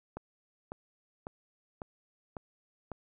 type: click train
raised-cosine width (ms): 1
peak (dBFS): -25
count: 6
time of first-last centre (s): 0.17-2.917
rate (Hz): 1.82
effects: none